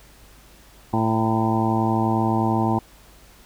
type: harmonic tone with a mistuned harmonic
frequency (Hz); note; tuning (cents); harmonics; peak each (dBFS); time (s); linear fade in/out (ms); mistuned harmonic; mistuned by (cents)
111.4; A2; +22; 1 / 2 / 3 / 4 / 5 / 6 / 7 / 8 / 9; -24 / -23 / -25 / -35 / -36 / -32 / -26 / -27 / -31; 0.93-2.79; 5; 8; +45
effects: added 50 Hz sine -51 dBFS peak until 3.45 s + pink hiss -51 dBFS RMS until 3.45 s

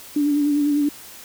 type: tone with vibrato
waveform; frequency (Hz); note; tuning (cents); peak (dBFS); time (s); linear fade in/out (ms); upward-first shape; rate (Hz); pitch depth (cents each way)
sine; 291.3; D4; -14; -16; 0.16-0.89; 5; sine; 10; 32
effects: white hiss -41 dBFS RMS until 1.24 s

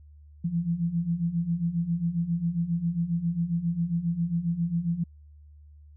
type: beating tone pair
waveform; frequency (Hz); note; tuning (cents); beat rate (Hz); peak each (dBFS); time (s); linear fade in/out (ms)
sine; 164.81 / 172.21; E3 / F3; 0 / -24; 7.4; -30 / -26; 0.44-5.04; 10
effects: added 74 Hz sine -48 dBFS peak until 5.96 s

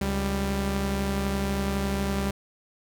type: tone pair together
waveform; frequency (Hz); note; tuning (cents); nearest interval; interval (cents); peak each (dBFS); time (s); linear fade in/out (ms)
sawtooth; 69.65 / 197; C#2 / G3; +9 / +9; octave + tritone; 1800; -25 / -23; 0.01-2.31; 5
effects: none

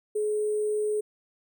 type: tone with sample-and-hold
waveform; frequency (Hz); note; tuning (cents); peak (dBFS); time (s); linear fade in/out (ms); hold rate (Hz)
sine; 423.3; G#4; +33; -24; 0.15-1.01; 10; 8820
effects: none

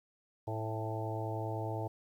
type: harmonic tone with a mistuned harmonic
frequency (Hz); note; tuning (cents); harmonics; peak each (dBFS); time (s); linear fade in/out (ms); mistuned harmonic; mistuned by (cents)
110; A2; 0; 1 / 3 / 4 / 5 / 6 / 7 / 8; -37 / -43 / -44 / -46 / -43 / -45 / -44; 0.47-1.88; 10; 7; +36
effects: 11-bit

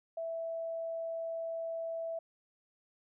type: tone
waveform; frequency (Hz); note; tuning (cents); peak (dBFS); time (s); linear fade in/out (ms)
sine; 659.3; E5; 0; -35; 0.17-2.19; 5
effects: none

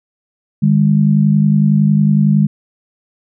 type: tone pair together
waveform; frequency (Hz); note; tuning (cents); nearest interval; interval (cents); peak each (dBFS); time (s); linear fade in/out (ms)
sine; 152.1 / 203; D#3 / G#3; -39 / -39; perfect fourth; 500; -11; 0.62-2.47; 10
effects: none

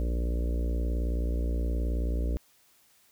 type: harmonic tone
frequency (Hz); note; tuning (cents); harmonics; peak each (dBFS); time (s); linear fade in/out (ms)
58.9; A#1; +19; 1 / 3 / 4 / 5 / 6 / 7 / 8 / 9 / 10; -26 / -41 / -43 / -40 / -46 / -45 / -45 / -48 / -47; 0-2.37; 0
effects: white hiss -63 dBFS RMS until 3.11 s

